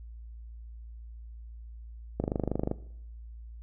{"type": "click train", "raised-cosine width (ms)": 2, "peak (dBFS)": -15, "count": 14, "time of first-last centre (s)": [2.2, 2.714], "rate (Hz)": 25.3, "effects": ["noise-tail reverb RT60 0.7 s tail -18 dB re dry", "added 57 Hz sine -42 dBFS peak until 3.62 s"]}